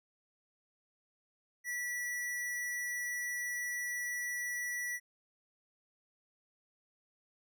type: tone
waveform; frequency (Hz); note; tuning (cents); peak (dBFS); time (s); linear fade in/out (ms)
square; 1951; B6; -22; -36; 1.64-5; 50
effects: none